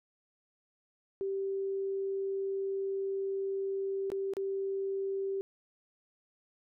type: tone with dropouts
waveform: sine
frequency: 389.9 Hz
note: G4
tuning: 9 cents flat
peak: -31 dBFS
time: 1.21-5.41 s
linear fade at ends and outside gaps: 0 ms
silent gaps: 4.102-4.118 / 4.336-4.368 s
effects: none